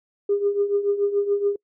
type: tone with tremolo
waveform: sine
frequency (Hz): 404.9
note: G#4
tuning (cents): -44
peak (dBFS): -15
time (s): 0.29-1.56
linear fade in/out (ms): 5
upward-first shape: triangle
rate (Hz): 7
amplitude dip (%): 80
effects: noise-tail reverb RT60 0.1 s tail -26 dB re dry + tanh soft clip ceiling -11 dBFS